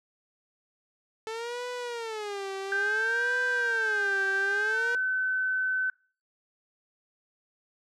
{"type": "tone with vibrato", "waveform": "sawtooth", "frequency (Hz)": 437.7, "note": "A4", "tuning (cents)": -9, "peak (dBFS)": -29, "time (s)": [1.27, 4.95], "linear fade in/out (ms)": 0, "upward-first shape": "sine", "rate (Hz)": 0.58, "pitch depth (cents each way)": 210}
{"type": "tone with pitch glide", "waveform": "sine", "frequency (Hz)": [1567, 1519.8], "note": ["G6", "F#6"], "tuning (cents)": [-1, 46], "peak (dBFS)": -25, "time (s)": [2.72, 5.9], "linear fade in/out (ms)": 2, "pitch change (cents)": -53, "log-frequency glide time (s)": [4.7, 4.77]}
{"effects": ["noise-tail reverb RT60 0.4 s tail -25 dB re dry", "low-pass 7000 Hz 12 dB/octave"]}